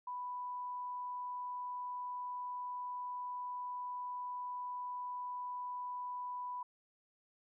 sine tone, 990 Hz, B5, 4 cents sharp, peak -39 dBFS, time 0.07-6.63 s, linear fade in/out 5 ms, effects none

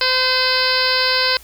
harmonic tone with a mistuned harmonic, 513 Hz, C5, 34 cents flat, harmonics 1 / 2 / 3 / 4 / 5 / 6 / 7 / 8 / 9 / 10, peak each -24 / -24 / -22 / -25 / -25 / -27 / -30 / -22 / -22 / -22 dBFS, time 0.01-1.37 s, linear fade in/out 2 ms, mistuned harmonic 10, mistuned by -18 cents, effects added 58 Hz sine -45 dBFS peak until 1.43 s + white hiss -45 dBFS RMS until 1.43 s

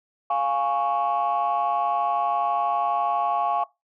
sine chord, Db major, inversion first, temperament equal, 698.5 / 830.6 / 1108.7 Hz, F5 / Ab5 / Db6, 0 / 0 / 0 cents, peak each -24 dBFS, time 0.3-3.64 s, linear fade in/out 5 ms, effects noise-tail reverb RT60 0.2 s tail -20 dB re dry + tanh soft clip ceiling -15 dBFS

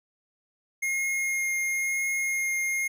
square tone with vibrato, 2140 Hz, C7, 38 cents sharp, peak -26 dBFS, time 0.82-2.88 s, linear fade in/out 10 ms, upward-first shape triangle, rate 0.99 Hz, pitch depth 10 cents each way, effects none

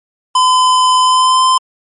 square tone with pitch glide, 1017 to 1033 Hz, C6 to C6, -50 to -22 cents, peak -8 dBFS, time 0.35-1.58 s, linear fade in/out 5 ms, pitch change +28 cents, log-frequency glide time 1.01-1.44 s, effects MP3 48 kbps

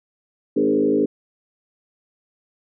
sine tone with frequency modulation, 353.7 Hz, F4, 22 cents sharp, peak -15 dBFS, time 0.56-1.06 s, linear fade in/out 10 ms, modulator 52.2 Hz, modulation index 2.2, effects none

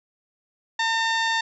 harmonic tone with a mistuned harmonic, 906 Hz, A#5, 50 cents flat, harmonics 1 / 2 / 3 / 4 / 5 / 6 / 7 / 8, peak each -25 / -24 / -35 / -29 / -34 / -40 / -41 / -41 dBFS, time 0.79-1.41 s, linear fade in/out 5 ms, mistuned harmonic 7, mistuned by -46 cents, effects none

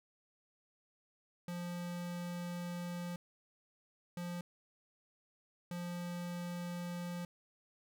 square tone bursts at uneven times, 175.1 Hz, F3, 5 cents sharp, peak -40 dBFS, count 3, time 1.48-3.16 / 4.17-4.41 / 5.71-7.25 s, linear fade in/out 2 ms, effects none

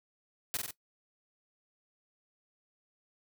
white noise with echo, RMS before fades -33 dBFS, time 0.54-0.57 s, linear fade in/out 0 ms, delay 46 ms, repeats 3, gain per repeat -3 dB, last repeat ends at 0.708 s, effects noise-tail reverb RT60 0.1 s tail -18 dB re dry

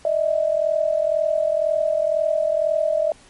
sine tone pair together, 605 / 647 Hz, D#5 / E5, -49 / -32 cents, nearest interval minor second, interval 117 cents, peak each -20 dBFS, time 0.05-3.12 s, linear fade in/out 2 ms, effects pink hiss -50 dBFS RMS until 3.29 s + MP3 48 kbps

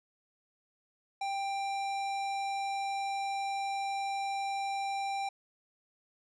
sine tone with tanh clipping, 789 Hz, G5, 11 cents sharp, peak -34 dBFS, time 1.21-5.29 s, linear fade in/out 5 ms, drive 18 dB, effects resampled to 22050 Hz

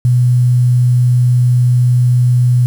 sine tone with quantisation, 123.47 Hz, B2, in tune, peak -7 dBFS, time 0.05-2.66 s, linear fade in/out 0 ms, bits 6, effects none

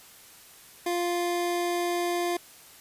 25% pulse tone, 349.2 Hz, F4, in tune, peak -22 dBFS, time 0.86-2.37 s, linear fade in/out 5 ms, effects white hiss -51 dBFS RMS until 2.8 s + resampled to 32000 Hz

